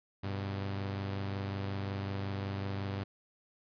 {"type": "tone pair together", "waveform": "sawtooth", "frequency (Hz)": [98, 123.47], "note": ["G2", "B2"], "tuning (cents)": [0, 0], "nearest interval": "major third", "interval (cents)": 400, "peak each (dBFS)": [-31, -40], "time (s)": [0.23, 3.04], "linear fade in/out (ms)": 10, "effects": ["resampled to 11025 Hz"]}